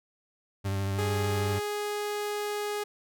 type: tone with vibrato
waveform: 40% pulse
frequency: 98 Hz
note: G2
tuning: in tune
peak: -27 dBFS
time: 0.64-1.6 s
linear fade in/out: 20 ms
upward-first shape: sine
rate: 13 Hz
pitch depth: 21 cents each way
type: tone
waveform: sawtooth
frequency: 415.3 Hz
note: G#4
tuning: in tune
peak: -26 dBFS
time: 0.98-2.84 s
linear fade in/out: 10 ms
effects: none